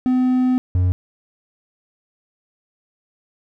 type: tone pair in turn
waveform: triangle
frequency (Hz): 254.1 / 90.57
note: B3 / F#2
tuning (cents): +49 / -36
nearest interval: octave + tritone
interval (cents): 1785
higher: first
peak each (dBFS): -12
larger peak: neither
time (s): 0.06-0.58 / 0.75-0.92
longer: first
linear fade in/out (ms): 0
effects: none